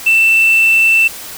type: tone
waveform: triangle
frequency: 2669 Hz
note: E7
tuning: 21 cents sharp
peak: -4 dBFS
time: 0.06-1.08 s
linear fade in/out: 10 ms
effects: tanh soft clip ceiling -3 dBFS + white hiss -29 dBFS RMS until 1.37 s